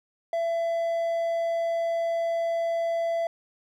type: tone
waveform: triangle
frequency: 670 Hz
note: E5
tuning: 28 cents sharp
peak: -22 dBFS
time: 0.33-3.27 s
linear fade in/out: 2 ms
effects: none